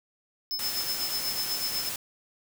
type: tone with tremolo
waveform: square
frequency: 5220 Hz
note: E8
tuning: 18 cents flat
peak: -27 dBFS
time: 0.51-1.89 s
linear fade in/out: 0 ms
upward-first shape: triangle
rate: 8.1 Hz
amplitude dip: 80%
type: noise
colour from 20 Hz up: white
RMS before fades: -34 dBFS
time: 0.59-1.96 s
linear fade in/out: 2 ms
effects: none